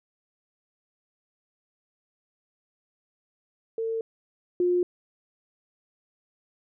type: tone pair in turn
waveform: sine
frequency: 450.9 / 355.9 Hz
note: A4 / F4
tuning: +42 / +33 cents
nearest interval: major third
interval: 409 cents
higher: first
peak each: -26 / -20 dBFS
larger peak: second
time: 3.78-4.01 / 4.6-4.83 s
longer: neither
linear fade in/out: 2 ms
effects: none